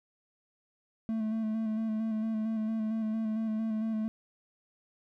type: tone with vibrato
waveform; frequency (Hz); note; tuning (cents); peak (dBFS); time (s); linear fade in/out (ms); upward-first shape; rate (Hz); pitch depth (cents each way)
triangle; 220; A3; 0; -27; 1.09-4.08; 0; square; 4.4; 23
effects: none